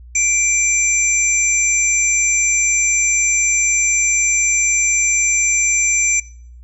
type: tone cluster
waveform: sine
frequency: 2346 / 6010 / 7340 Hz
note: D7 / F#8 / A#8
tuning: -2 / +26 / -28 cents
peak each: -18 dBFS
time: 0.15-6.2 s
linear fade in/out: 5 ms
effects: noise-tail reverb RT60 0.6 s tail -23 dB re dry + added 60 Hz sine -36 dBFS peak until 6.63 s